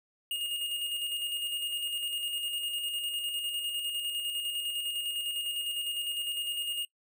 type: tone with tremolo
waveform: square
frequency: 2848 Hz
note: F7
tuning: 33 cents sharp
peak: -31 dBFS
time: 0.31-6.85 s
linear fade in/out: 2 ms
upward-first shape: square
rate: 9.9 Hz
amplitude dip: 35%
effects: noise-tail reverb RT60 0.1 s tail -22 dB re dry